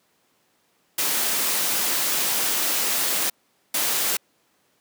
white noise bursts at uneven times, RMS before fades -23 dBFS, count 2, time 0.98-3.3 / 3.74-4.17 s, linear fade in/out 5 ms, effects pink hiss -65 dBFS RMS until 4.8 s + high-pass 200 Hz 12 dB/octave

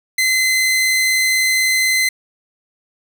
sawtooth tone, 2052 Hz, C7, 34 cents flat, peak -10 dBFS, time 0.18-2.09 s, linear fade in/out 5 ms, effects none

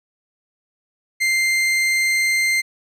40% pulse tone, 2093 Hz, C7, in tune, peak -15 dBFS, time 1.2-2.62 s, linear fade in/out 20 ms, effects low-pass 11000 Hz 12 dB/octave

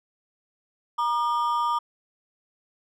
triangle ring-modulated tone, 1079 Hz, C#6, 47 cents flat, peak -17 dBFS, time 0.98-1.79 s, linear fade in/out 10 ms, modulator 131 Hz, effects none

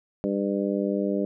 harmonic tone, 99.8 Hz, G2, 32 cents sharp, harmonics 2 / 3 / 4 / 5 / 6, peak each -27 / -29 / -30 / -31 / -32 dBFS, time 0.24-1.25 s, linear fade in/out 0 ms, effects none

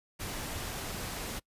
pink noise, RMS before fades -38 dBFS, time 0.19-1.4 s, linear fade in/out 20 ms, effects noise-tail reverb RT60 0.1 s tail -24 dB re dry + resampled to 32000 Hz

